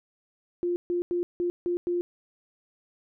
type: tone bursts at uneven times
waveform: sine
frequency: 350.6 Hz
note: F4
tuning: 7 cents sharp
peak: -24 dBFS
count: 6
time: 0.63-0.76 / 0.9-1.02 / 1.11-1.23 / 1.4-1.5 / 1.66-1.77 / 1.87-2.01 s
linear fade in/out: 0 ms
effects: none